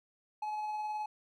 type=tone with tremolo; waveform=triangle; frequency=850 Hz; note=G#5; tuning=40 cents sharp; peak=-31 dBFS; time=0.42-1.06 s; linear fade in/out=5 ms; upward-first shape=triangle; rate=19 Hz; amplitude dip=30%; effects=none